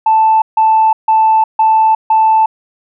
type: tone bursts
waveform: sine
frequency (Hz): 880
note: A5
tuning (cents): 0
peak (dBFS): -5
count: 5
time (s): 0.06-2.46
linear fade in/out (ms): 5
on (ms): 360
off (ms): 150
effects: tanh soft clip ceiling -2 dBFS